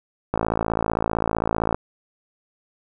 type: click train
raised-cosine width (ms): 1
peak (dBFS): -7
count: 79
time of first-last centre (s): 0.34-1.745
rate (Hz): 55.5
effects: none